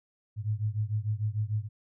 sine beating tone pair, 103.83 / 110.53 Hz, G#2 / A2, 0 / +8 cents, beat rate 6.7 Hz, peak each -30 / -31 dBFS, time 0.36-1.69 s, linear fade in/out 50 ms, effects none

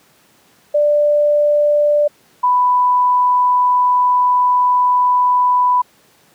sine tone pair in turn, 590 / 992.3 Hz, D5 / B5, +8 / +8 cents, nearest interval major sixth, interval 900 cents, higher second, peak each -10 dBFS, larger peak neither, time 0.74-2.08 / 2.43-5.82 s, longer second, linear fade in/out 10 ms, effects pink hiss -52 dBFS RMS until 6.34 s + high-pass 150 Hz 12 dB/octave

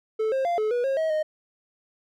triangle tone with pitch steps, 437.5 / 532 / 693 / 430.5 / 485.3 / 540 / 638 / 619 Hz, A4 / C5 / F5 / A4 / B4 / C#5 / D#5 / D#5, -10 / +29 / -14 / -38 / -30 / -45 / +43 / -9 cents, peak -20 dBFS, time 0.19-1.23 s, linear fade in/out 10 ms, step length 130 ms, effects none

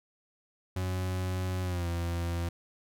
40% pulse tone with pitch glide, 92.3 to 85.62 Hz, F#2 to F2, -4 to -34 cents, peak -29 dBFS, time 0.76-2.49 s, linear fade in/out 5 ms, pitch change -130 cents, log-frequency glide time 1.62-1.87 s, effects none

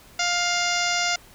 harmonic tone, 703 Hz, F5, 11 cents sharp, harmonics 1 / 2 / 3 / 4 / 5 / 6 / 7 / 8 / 9 / 10, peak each -28 / -28 / -27 / -31 / -33 / -35 / -30 / -32 / -35 / -34 dBFS, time 0.19-1.16 s, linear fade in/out 5 ms, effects pink hiss -50 dBFS RMS until 1.34 s

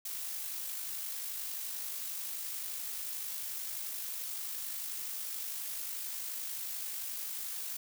blue noise with amplitude modulation, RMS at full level -38 dBFS, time 0.05-7.77 s, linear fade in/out 5 ms, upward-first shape sine, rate 51.4 Hz, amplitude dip 30%, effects none

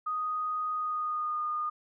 sine tone with pitch glide, 1244.5 to 1222.4 Hz, D#6 to D#6, 0 to -31 cents, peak -29 dBFS, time 0.06-1.7 s, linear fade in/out 10 ms, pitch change -31 cents, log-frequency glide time 0.74-1.41 s, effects none

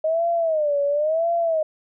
sine tone with vibrato, 622.3 Hz, D#5, in tune, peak -18 dBFS, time 0.04-1.63 s, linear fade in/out 5 ms, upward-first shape sine, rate 0.96 Hz, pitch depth 160 cents each way, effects none

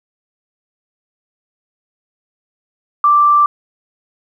sine tone, 1174.7 Hz, D6, in tune, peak -7 dBFS, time 3.04-3.46 s, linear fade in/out 2 ms, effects 8-bit

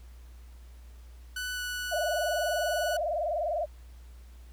sawtooth tone with pitch glide, 1492 to 1478.3 Hz, F#6 to F#6, +14 to -2 cents, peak -29 dBFS, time 1.36-2.97 s, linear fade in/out 5 ms, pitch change -16 cents, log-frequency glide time 1.54-1.6 s
sine tone with vibrato, 646 Hz, E5, 35 cents flat, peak -27 dBFS, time 1.91-3.66 s, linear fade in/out 20 ms, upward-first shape sine, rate 20 Hz, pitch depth 160 cents each way
effects added 60 Hz sine -46 dBFS peak until 4.52 s + pink hiss -62 dBFS RMS until 4.52 s

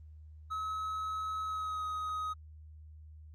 triangle tone with pitch glide, 1284 to 1259 Hz, E6 to D#6, -46 to +20 cents, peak -32 dBFS, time 0.5-2.34 s, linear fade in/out 20 ms, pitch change -34 cents, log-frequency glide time 1.44-1.86 s, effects added 77 Hz sine -49 dBFS peak until 3.34 s + Opus 24 kbps

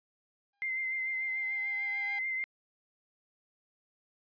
sawtooth tone with exponential growth, 806 Hz, G5, 48 cents sharp, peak -37 dBFS, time 0.53-2.19 s, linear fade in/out 5 ms, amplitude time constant 360 ms
sine tone with vibrato, 2080 Hz, C7, 11 cents flat, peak -31 dBFS, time 0.62-2.44 s, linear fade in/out 0 ms, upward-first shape triangle, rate 6.8 Hz, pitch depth 30 cents each way
effects resampled to 11025 Hz

